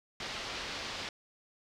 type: low-pass noise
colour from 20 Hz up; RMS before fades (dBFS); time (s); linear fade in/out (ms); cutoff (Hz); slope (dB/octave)
white; -40; 0.2-1.09; 2; 4800; 24
effects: none